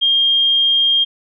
sine tone, 3217 Hz, G7, 44 cents sharp, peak -11 dBFS, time 0.01-1.05 s, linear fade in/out 20 ms, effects none

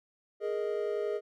triangle chord, Ab suspended second, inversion none, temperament equal, 415.3 / 466.2 / 622.3 Hz, Ab4 / Bb4 / Eb5, 0 / 0 / 0 cents, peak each -30 / -34 / -35 dBFS, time 0.4-1.21 s, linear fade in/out 50 ms, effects none

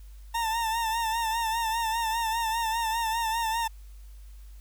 40% pulse tone with vibrato, 906 Hz, A#5, 50 cents flat, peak -25 dBFS, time 0.34-3.68 s, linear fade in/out 10 ms, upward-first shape sine, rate 5 Hz, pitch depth 53 cents each way, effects added 50 Hz sine -43 dBFS peak until 4.6 s + white hiss -62 dBFS RMS until 4.6 s

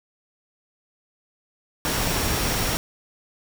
sine tone in noise, 5588 Hz, F8, in tune, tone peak -35 dBFS, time 1.85-2.77 s, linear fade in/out 0 ms, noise pink, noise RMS -24 dBFS, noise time 1.85-2.77 s, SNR -14 dB, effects none

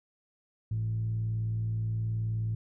sine tone with frequency modulation, 110 Hz, A2, in tune, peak -27 dBFS, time 0.71-2.55 s, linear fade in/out 5 ms, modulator 59 Hz, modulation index 0.3, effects tanh soft clip ceiling -24 dBFS

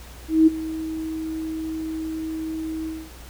sine tone with ADSR envelope, 318.9 Hz, D#4, 43 cents sharp, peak -9 dBFS, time 0.28-3.11 s, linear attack 190 ms, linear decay 18 ms, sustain -17 dB, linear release 250 ms, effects added 60 Hz sine -41 dBFS peak until 3.29 s + pink hiss -45 dBFS RMS until 3.29 s

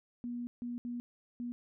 sine tone bursts at uneven times, 241.1 Hz, B3, 41 cents flat, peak -36 dBFS, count 4, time 0.24-0.47 / 0.62-0.78 / 0.85-1 / 1.4-1.52 s, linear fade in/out 0 ms, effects none

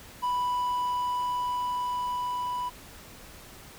triangle tone with level ramp, 987.8 Hz, B5, in tune, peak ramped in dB -23 to -27 dBFS, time 0.22-2.7 s, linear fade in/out 20 ms, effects pink hiss -48 dBFS RMS until 3.78 s

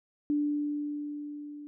sine tone with level ramp, 293.7 Hz, D4, in tune, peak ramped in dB -24 to -41 dBFS, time 0.3-1.67 s, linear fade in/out 0 ms, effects none

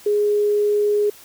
sine tone, 415.3 Hz, G#4, in tune, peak -15 dBFS, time 0.06-1.1 s, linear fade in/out 5 ms, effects white hiss -45 dBFS RMS until 1.24 s

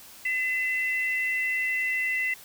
sine tone pair together, 2023 / 2692 Hz, B6 / E7, +41 / +36 cents, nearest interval perfect fourth, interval 495 cents, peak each -25 / -32 dBFS, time 0.25-2.34 s, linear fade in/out 5 ms, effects white hiss -48 dBFS RMS until 2.44 s

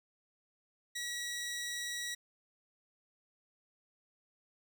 15% pulse tone, 1923 Hz, B6, 47 cents flat, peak -31 dBFS, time 0.95-2.15 s, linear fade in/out 10 ms, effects none

